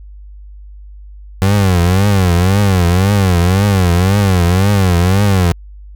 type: tone with vibrato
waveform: 30% pulse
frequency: 93.8 Hz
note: F#2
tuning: 24 cents sharp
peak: -6 dBFS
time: 1.42-5.52 s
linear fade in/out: 0 ms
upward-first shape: triangle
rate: 1.9 Hz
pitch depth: 180 cents each way
effects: added 50 Hz sine -31 dBFS peak until 5.95 s